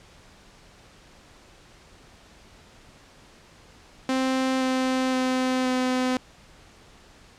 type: tone with pitch steps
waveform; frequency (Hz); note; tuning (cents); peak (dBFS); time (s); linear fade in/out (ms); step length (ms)
sawtooth; 261.6 / 259.3 / 257.1 / 254.9; C4 / C4 / C4 / C4; 0 / -15 / -30 / -45; -18; 4.09-6.17; 2; 520
effects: pink hiss -52 dBFS RMS until 7.38 s + low-pass 7000 Hz 12 dB/octave